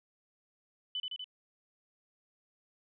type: tone with echo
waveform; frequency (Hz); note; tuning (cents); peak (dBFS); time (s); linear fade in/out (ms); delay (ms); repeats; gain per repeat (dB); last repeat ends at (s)
sine; 3000; F#7; +23; -33; 0.95-1; 2; 81; 3; -2; 1.243
effects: none